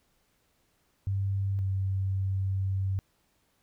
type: tone pair in turn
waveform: sine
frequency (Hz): 98 / 96.15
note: G2 / G2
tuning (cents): 0 / -33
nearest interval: unison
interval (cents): 33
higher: first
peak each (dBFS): -26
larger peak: neither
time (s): 1.07-1.59 / 1.59-2.99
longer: second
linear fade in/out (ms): 0
effects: pink hiss -71 dBFS RMS until 3.62 s